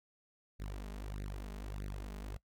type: tone with flanger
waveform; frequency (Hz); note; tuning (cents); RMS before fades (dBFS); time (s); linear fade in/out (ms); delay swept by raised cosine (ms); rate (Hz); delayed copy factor
sawtooth; 49.93; G1; +33; -43; 0.59-2.38; 20; 0.46 to 4.86; 1.6; +0.9
effects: noise-tail reverb RT60 0.1 s tail -21 dB re dry